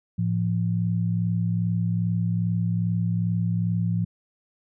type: tone pair together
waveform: sine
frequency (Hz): 110 / 172.46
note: A2 / F3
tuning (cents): 0 / -21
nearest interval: minor sixth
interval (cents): 779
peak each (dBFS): -24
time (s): 0.18-4.05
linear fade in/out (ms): 10
effects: none